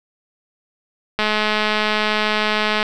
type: click train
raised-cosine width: 0.3 ms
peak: -3 dBFS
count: 350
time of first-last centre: 1.19-2.828 s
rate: 213 Hz
effects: none